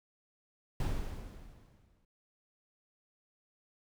brown noise with exponential decay, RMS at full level -31 dBFS, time 0.8-2.05 s, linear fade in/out 2 ms, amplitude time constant 270 ms, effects none

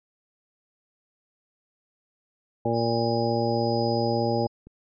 harmonic tone, 116.54 Hz, A#2, in tune, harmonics 1 / 2 / 3 / 4 / 5 / 7, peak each -29 / -29 / -29 / -29 / -29 / -29 dBFS, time 2.65-4.47 s, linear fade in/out 5 ms
sine tone with tremolo, 4978 Hz, D#8, in tune, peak -35 dBFS, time 2.73-4.48 s, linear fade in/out 50 ms, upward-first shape sine, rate 1.1 Hz, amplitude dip 40%
click, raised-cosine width 3 ms, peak -33 dBFS, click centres 4.67 s
effects none

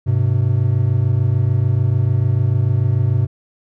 triangle tone pair together, 100.81 / 127.6 Hz, G2 / C3, +49 / -43 cents, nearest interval major third, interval 408 cents, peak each -14 dBFS, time 0.06-3.27 s, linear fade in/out 20 ms, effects none

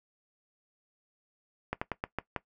slowing click train, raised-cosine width 0.5 ms, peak -16 dBFS, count 6, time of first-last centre 1.73-2.363 s, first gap 85 ms, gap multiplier 1.2, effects noise-tail reverb RT60 0.1 s tail -18 dB re dry

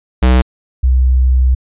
square / sine tone pair in turn, 63 / 63.77 Hz, B1 / C2, +35 / -44 cents, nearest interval unison, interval 21 cents, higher second, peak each -7 dBFS, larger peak neither, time 0.22-0.42 / 0.83-1.55 s, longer second, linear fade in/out 10 ms, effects resampled to 8000 Hz

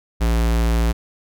square tone, 57.1 Hz, A#1, 35 cents flat, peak -16 dBFS, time 0.2-0.93 s, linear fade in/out 20 ms, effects none

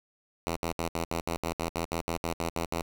5% pulse tone bursts, 83.6 Hz, E2, 25 cents sharp, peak -18 dBFS, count 15, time 0.47-2.819 s, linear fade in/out 0 ms, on 95 ms, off 66 ms, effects none

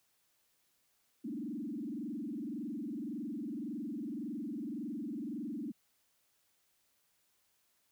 sine tone with frequency modulation, 261.6 Hz, C4, in tune, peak -37 dBFS, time 1.24-5.72 s, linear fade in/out 10 ms, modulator 21.8 Hz, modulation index 2.5, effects white hiss -75 dBFS RMS until 7.91 s

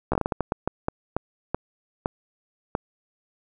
slowing click train, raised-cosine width 1 ms, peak -9 dBFS, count 15, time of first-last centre 0.12-2.751 s, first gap 14 ms, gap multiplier 1.35, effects none

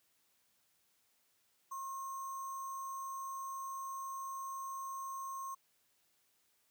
sine tone with sample-and-hold, 1076 Hz, C6, 48 cents sharp, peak -40 dBFS, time 1.71-5.55 s, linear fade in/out 10 ms, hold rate 7350 Hz, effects white hiss -75 dBFS RMS until 6.7 s + high-pass 60 Hz 12 dB/octave

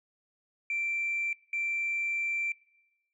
sine tone pair in turn, 2349 / 2349 Hz, D7 / D7, 0 / 0 cents, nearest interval unison, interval 0 cents, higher neither, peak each -28 dBFS, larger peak neither, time 0.7-1.33 / 1.53-2.52 s, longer second, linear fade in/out 2 ms, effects noise-tail reverb RT60 1.0 s tail -22 dB re dry + tanh soft clip ceiling -24 dBFS

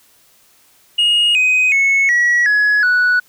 sine tone with pitch steps, 2867 / 2510 / 2198 / 1924.6 / 1685.1 / 1475.5 Hz, F7 / D#7 / C#7 / B6 / G#6 / F#6, +45 / +15 / -15 / -45 / +25 / -5 cents, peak -8 dBFS, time 0.98-3.2 s, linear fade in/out 10 ms, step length 370 ms, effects tanh soft clip ceiling -9 dBFS + white hiss -52 dBFS RMS until 3.28 s

